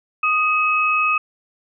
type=tone pair together; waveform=sine; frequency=1241 / 2565 Hz; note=D#6 / E7; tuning=-5 / -48 cents; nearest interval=octave + minor second; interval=1257 cents; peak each=-18 dBFS; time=0.23-1.18 s; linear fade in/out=5 ms; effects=none